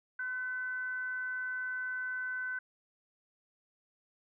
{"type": "tone with frequency modulation", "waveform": "sine", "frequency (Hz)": 1516, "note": "F#6", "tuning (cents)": 42, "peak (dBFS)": -34, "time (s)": [0.19, 2.59], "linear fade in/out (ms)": 5, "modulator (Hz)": 484, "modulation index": 0.23, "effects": []}